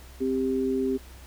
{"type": "tone pair together", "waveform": "sine", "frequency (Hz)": [261.6, 394.9], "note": ["C4", "G4"], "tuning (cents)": [0, 13], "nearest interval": "perfect fifth", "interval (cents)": 713, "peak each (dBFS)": -26, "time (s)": [0.2, 0.98], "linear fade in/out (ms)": 20, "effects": ["added 64 Hz sine -45 dBFS peak until 1.26 s", "pink hiss -51 dBFS RMS until 1.26 s"]}